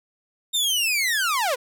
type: linear sweep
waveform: sawtooth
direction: down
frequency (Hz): 3696 to 460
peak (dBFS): -17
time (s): 0.53-1.56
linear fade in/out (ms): 20
effects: none